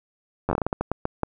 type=slowing click train; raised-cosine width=1 ms; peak=-9 dBFS; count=13; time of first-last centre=0.49-1.233 s; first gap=10 ms; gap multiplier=1.3; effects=none